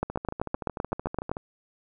two click trains, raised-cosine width 1 ms, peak -12 / -19 dBFS, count 11 / 18, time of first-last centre 0.03-1.315 / 0.1-1.369 s, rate 7.78 / 13.4 Hz, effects none

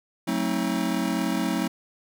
square chord, F# diminished seventh, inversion none, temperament just, 185 / 222 / 266.4 / 319.7 Hz, F#3 / A3 / C4 / Eb4, 0 / +16 / +31 / +47 cents, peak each -30 dBFS, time 0.27-1.68 s, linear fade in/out 10 ms, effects none

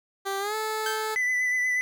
15% pulse tone with pitch glide, 392 to 435 Hz, G4 to A4, 0 to -20 cents, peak -21 dBFS, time 0.25-1.16 s, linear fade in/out 20 ms, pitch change +180 cents, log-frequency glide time 0.39-0.55 s
sawtooth tone with exponential decay, 1565 Hz, G6, 3 cents flat, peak -23 dBFS, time 0.86-1.32 s, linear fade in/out 2 ms, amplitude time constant 98 ms
triangle tone with vibrato, 1997 Hz, B6, 19 cents sharp, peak -21 dBFS, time 1.16-1.81 s, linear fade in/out 0 ms, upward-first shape sine, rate 8.3 Hz, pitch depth 21 cents each way
effects none

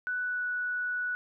sine tone with pitch glide, 1487 to 1475 Hz, F#6 to F#6, +8 to -6 cents, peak -29 dBFS, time 0.07-1.15 s, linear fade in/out 0 ms, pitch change -14 cents, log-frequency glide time 0.2-0.45 s, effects none

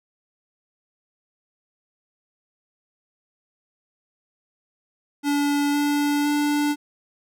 square tone with pitch steps, 287.7 / 290.4 / 293.1 Hz, D4 / D4 / D4, -36 / -19 / -3 cents, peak -20 dBFS, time 5.23-6.76 s, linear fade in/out 50 ms, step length 510 ms, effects none

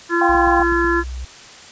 harmonic tone, 341.7 Hz, F4, 38 cents flat, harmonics 1 / 3 / 4 / 5, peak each -17 / -23 / -23 / -20 dBFS, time 0.09-1.04 s, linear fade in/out 50 ms
sine chord, F suspended second, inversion none, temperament equal, 698.5 / 784 / 1046.5 Hz, F5 / G5 / C6, 0 / 0 / 0 cents, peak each -21 / -18 / -20 dBFS, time 0.21-0.63 s, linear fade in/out 5 ms
sine tone with pitch glide, 61 to 62.93 Hz, B1 to B1, -21 to +33 cents, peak -25 dBFS, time 0.29-1.25 s, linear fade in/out 5 ms, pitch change +54 cents, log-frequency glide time 0.89-0.95 s
click train, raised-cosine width 5 ms, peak -23 dBFS, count 5, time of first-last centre 0.35-0.846 s, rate 8.06 Hz
effects white hiss -40 dBFS RMS until 1.71 s + resampled to 16000 Hz

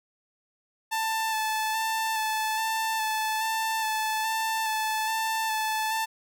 sawtooth tone with vibrato, 880 Hz, A5, in tune, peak -22 dBFS, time 0.91-6.06 s, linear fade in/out 20 ms, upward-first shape square, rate 1.2 Hz, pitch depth 16 cents each way, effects none

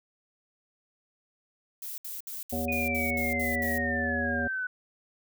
violet noise bursts, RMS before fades -38 dBFS, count 9, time 1.82-3.78 s, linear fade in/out 2 ms, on 160 ms, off 65 ms
harmonic tone, 80.3 Hz, E2, 45 cents flat, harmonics 1 / 3 / 5 / 7 / 9, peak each -36 / -32 / -40 / -35 / -37 dBFS, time 2.52-4.48 s, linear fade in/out 10 ms
sine exponential sweep, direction down, 2486 to 1487 Hz, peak -29 dBFS, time 2.68-4.67 s, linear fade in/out 5 ms
effects none

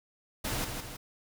pink noise with echo, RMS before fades -33 dBFS, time 0.44-0.65 s, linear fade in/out 10 ms, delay 160 ms, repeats 2, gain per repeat -5 dB, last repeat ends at 0.97 s, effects none

